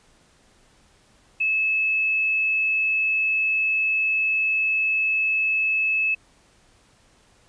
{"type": "tone", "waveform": "sine", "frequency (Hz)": 2600, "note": "E7", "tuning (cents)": -24, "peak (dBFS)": -19, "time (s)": [1.4, 6.15], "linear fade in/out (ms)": 10, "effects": ["pink hiss -58 dBFS RMS until 7.48 s", "resampled to 22050 Hz"]}